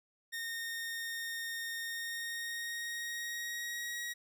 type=tone with pitch glide; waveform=sawtooth; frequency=1841 to 1900.4 Hz; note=A#6 to A#6; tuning=-22 to +33 cents; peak=-34 dBFS; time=0.32-4.14 s; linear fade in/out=20 ms; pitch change=+55 cents; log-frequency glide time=1.81-4 s; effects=none